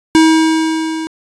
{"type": "tone with level ramp", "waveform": "square", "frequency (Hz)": 319.7, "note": "D#4", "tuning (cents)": 47, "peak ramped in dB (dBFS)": [-5, -20], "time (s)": [0.15, 1.07], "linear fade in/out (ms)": 0, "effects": ["resampled to 22050 Hz"]}